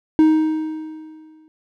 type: tone with exponential decay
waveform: triangle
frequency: 313.2 Hz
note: D#4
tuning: 11 cents sharp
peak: -6 dBFS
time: 0.19-1.48 s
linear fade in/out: 0 ms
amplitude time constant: 280 ms
effects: none